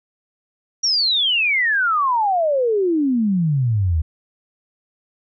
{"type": "exponential sweep", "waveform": "sine", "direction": "down", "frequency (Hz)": [5760, 74.9], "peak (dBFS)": -15, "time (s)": [0.83, 4.02], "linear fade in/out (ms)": 10, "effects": []}